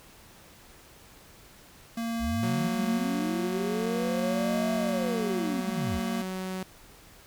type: tone with tremolo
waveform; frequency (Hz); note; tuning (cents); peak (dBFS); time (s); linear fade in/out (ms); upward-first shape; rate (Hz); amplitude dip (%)
square; 230; A#3; -23; -28; 1.97-6.22; 5; triangle; 0.48; 50
type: linear two-way sweep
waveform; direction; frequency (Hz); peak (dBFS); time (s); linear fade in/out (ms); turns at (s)
sine; up then down; 55.2 to 659.3 to 55.2; -30; 2.19-6.01; 50; 4.74
type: tone with pitch glide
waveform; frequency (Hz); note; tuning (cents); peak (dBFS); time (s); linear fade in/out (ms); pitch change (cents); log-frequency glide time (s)
sawtooth; 183.4 to 186.93; F#3 to F#3; -15 to +18; -28; 2.43-6.63; 2; +33; 4.35-5.58
effects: pink hiss -53 dBFS RMS until 7.26 s